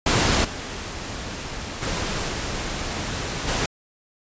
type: noise with level steps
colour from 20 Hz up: pink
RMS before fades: -19 / -32 / -26 / -28 / -23 dBFS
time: 0.06-3.66 s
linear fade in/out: 5 ms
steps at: 0.44 / 1.82 / 2.28 / 3.47 s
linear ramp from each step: 10 ms
effects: resampled to 16000 Hz